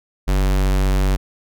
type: tone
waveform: square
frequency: 47.73 Hz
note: G1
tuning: 45 cents flat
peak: -15 dBFS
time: 0.27-1.17 s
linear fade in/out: 20 ms
effects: none